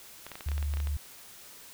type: clicks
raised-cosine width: 0.3 ms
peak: -25 dBFS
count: 12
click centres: 0.266 / 0.317 / 0.355 / 0.408 / 0.487 / 0.517 / 0.58 / 0.627 / 0.738 / 0.771 / 0.802 / 0.872 s
type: tone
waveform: sine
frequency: 72.9 Hz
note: D2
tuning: 12 cents flat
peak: -28 dBFS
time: 0.46-0.97 s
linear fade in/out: 5 ms
effects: white hiss -50 dBFS RMS until 1.73 s